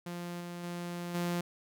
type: tone with level steps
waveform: sawtooth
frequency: 174.2 Hz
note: F3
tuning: 4 cents flat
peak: -34 / -36 / -33 / -27 dBFS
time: 0.06-1.41 s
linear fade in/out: 5 ms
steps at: 0.4 / 0.63 / 1.14 s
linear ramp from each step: 10 ms
effects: none